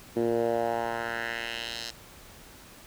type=tone with band-pass filter sweep; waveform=10% pulse; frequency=116.54 Hz; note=A#2; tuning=in tune; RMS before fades=-30 dBFS; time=0.16-1.91 s; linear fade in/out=10 ms; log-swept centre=330 to 4900 Hz; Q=2; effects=pink hiss -50 dBFS RMS until 2.86 s